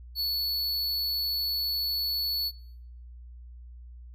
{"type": "tone", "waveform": "square", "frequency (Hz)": 4426, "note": "C#8", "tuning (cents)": -3, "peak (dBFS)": -27, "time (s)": [0.15, 2.52], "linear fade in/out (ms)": 50, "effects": ["noise-tail reverb RT60 0.7 s tail -22 dB re dry", "added 60 Hz sine -43 dBFS peak until 4.14 s"]}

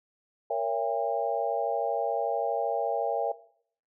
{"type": "chord", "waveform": "sine", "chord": "A# diminished seventh", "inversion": "none", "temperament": "just", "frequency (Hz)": [466.2, 559.4, 671.3, 805.5], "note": ["A#4", "C#5", "E5", "G5"], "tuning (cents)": [0, 16, 31, 47], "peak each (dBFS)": -32, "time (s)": [0.5, 3.32], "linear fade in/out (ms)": 5, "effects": ["noise-tail reverb RT60 0.6 s tail -17 dB re dry"]}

